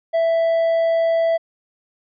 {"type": "tone", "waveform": "triangle", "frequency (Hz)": 661, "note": "E5", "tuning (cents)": 5, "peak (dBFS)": -13, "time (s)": [0.13, 1.38], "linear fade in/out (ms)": 20, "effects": ["resampled to 11025 Hz"]}